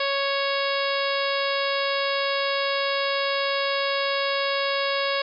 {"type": "harmonic tone with a mistuned harmonic", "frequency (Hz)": 554.4, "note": "C#5", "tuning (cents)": 0, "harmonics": [1, 2, 3, 4, 5, 6, 7, 8, 9], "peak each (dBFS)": [-26, -29, -31, -32, -33, -34, -34, -35, -36], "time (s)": [0, 5.22], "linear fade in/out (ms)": 5, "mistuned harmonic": 7, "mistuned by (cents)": -19, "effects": []}